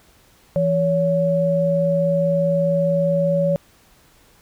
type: tone pair together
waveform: sine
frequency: 167.3 / 563.1 Hz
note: E3 / C#5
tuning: +26 / +27 cents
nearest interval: octave + major sixth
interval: 2101 cents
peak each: -20 / -17 dBFS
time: 0.56-3.56 s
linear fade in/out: 0 ms
effects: pink hiss -54 dBFS RMS until 4.41 s